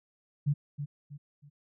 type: tone with echo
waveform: sine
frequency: 144.5 Hz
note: D3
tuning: 28 cents flat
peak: -23 dBFS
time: 0.46-0.54 s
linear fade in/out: 20 ms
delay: 320 ms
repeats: 3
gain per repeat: -9 dB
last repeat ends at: 1.5 s
effects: none